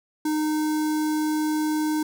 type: tone with notch filter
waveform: square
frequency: 307.4 Hz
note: D#4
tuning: 21 cents flat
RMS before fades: -24 dBFS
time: 0.25-2.03 s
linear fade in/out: 5 ms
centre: 2600 Hz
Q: 0.93
effects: none